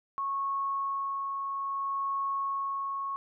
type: tone with tremolo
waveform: sine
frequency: 1100 Hz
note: C#6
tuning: 14 cents flat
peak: -28 dBFS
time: 0.18-3.16 s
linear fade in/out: 0 ms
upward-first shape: sine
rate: 0.61 Hz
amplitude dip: 30%
effects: none